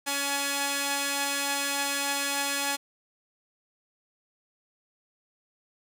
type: tone pair together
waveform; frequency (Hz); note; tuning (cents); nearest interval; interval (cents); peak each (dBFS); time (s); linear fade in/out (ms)
5% pulse; 280.8 / 845.8; C#4 / G#5; +22 / +31; octave + perfect fifth; 1909; -19 / -17; 0.06-2.77; 20
effects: none